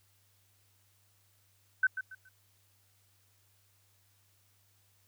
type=tone with echo; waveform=sine; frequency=1524 Hz; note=G6; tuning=49 cents flat; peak=-22 dBFS; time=1.83-1.87 s; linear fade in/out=5 ms; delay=140 ms; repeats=3; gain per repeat=-11 dB; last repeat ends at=2.29 s; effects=added 98 Hz sine -70 dBFS peak until 5.07 s + white hiss -70 dBFS RMS until 5.07 s